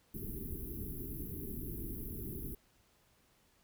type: band-stop noise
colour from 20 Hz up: pink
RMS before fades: -42 dBFS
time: 0.14-2.55 s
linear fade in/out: 5 ms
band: 420 to 11000 Hz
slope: 96 dB/octave
effects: pink hiss -70 dBFS RMS until 3.63 s